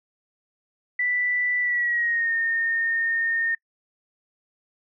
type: tone with pitch glide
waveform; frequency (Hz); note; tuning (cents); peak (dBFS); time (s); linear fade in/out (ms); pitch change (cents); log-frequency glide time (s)
sine; 1975.5 to 1832.6; B6 to A#6; 0 to -30; -21; 0.99-3.55; 5; -130; 1.6-2.33
effects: noise-tail reverb RT60 0.1 s tail -25 dB re dry